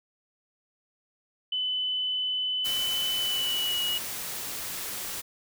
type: tone with pitch glide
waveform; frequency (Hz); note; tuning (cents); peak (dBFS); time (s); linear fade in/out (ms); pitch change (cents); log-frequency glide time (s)
sine; 3013 to 2909; F#7 to F#7; +31 to -30; -26; 1.52-3.98; 5; -61; 3.12-3.85
type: noise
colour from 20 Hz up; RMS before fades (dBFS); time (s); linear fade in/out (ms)
white; -35; 2.64-5.22; 20
effects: none